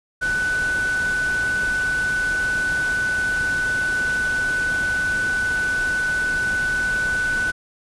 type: tone in noise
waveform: sine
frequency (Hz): 1495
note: F#6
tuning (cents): +17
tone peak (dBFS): -19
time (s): 0.21-7.52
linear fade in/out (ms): 20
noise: pink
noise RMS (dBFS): -32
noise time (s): 0.21-7.52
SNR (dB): +10
effects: resampled to 24000 Hz